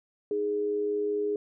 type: tone pair together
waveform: sine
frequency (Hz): 310.5 / 415.3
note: D#4 / G#4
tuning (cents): -3 / 0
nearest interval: perfect fourth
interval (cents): 503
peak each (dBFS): -36 / -26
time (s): 0.31-1.36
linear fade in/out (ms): 2
effects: none